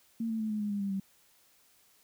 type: tone with pitch steps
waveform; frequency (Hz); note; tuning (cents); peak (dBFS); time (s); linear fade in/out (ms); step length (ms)
sine; 227.8 / 222.6 / 217.5 / 212.5 / 207.7 / 202.9 / 198.31 / 193.78; A#3 / A3 / A3 / G#3 / G#3 / G#3 / G3 / G3; -40 / +20 / -20 / +40 / 0 / -40 / +20 / -20; -30; 0.2-1; 5; 100
effects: white hiss -65 dBFS RMS until 2.03 s